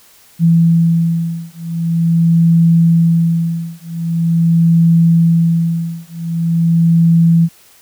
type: beating tone pair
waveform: sine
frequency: 166.5 / 166.94 Hz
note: E3 / E3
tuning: +18 / +22 cents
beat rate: 0.44 Hz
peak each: -12 dBFS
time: 0.39-7.49 s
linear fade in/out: 50 ms
effects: white hiss -46 dBFS RMS until 7.81 s